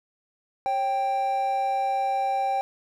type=tone pair together; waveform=triangle; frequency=546.3 / 784 Hz; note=C#5 / G5; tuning=-25 / 0 cents; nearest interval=tritone; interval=625 cents; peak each=-30 / -21 dBFS; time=0.66-2.61 s; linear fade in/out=0 ms; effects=none